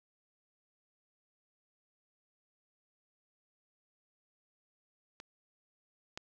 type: clicks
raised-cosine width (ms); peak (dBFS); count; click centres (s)
0.2; -29 / -23; 2; 5.201 / 6.175
effects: none